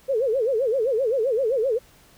sine tone with vibrato, 487.6 Hz, B4, 22 cents flat, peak -19 dBFS, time 0.08-1.79 s, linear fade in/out 20 ms, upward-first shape sine, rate 7.7 Hz, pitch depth 230 cents each way, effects pink hiss -54 dBFS RMS until 2.17 s

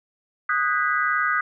sine chord, G# minor seventh, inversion second, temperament equal with one note detuned, 1244.5 / 1480 / 1621.4 / 1975.5 Hz, D#6 / F#6 / G#6 / B6, 0 / 0 / -42 / 0 cents, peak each -23 / -24 / -27 / -28 dBFS, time 0.49-1.41 s, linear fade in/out 5 ms, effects none

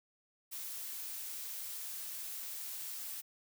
blue noise, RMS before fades -43 dBFS, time 0.51-3.22 s, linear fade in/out 20 ms, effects none

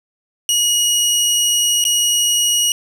20% pulse tone with dropouts, 2898 Hz, F#7, 37 cents flat, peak -8 dBFS, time 0.49-2.72 s, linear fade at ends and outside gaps 1 ms, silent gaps 1.841-1.851 s, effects none

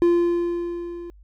triangle tone with level ramp, 345.5 Hz, F4, 19 cents flat, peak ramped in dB -11 to -31 dBFS, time 0.02-1.1 s, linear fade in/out 0 ms, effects added 50 Hz sine -46 dBFS peak until 1.23 s

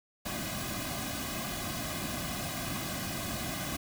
pink noise with comb filter, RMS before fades -36 dBFS, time 0.25-3.77 s, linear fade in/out 10 ms, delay 2.2 ms, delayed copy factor -0.95, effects none

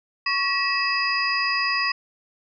sine tone cluster, 1111 / 1924 / 2604 / 4923 Hz, C#6 / B6 / E7 / D#8, +4 / -46 / -22 / -19 cents, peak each -26 dBFS, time 0.26-1.92 s, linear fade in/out 5 ms, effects none

